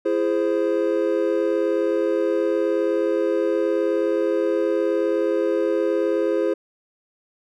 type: chord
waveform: triangle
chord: E augmented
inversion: none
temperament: equal with one note detuned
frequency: 336.2 / 415.3 / 523.3 Hz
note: E4 / G#4 / B#4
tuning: +34 / 0 / 0 cents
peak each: -21 dBFS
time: 0.05-6.54 s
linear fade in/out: 10 ms
effects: none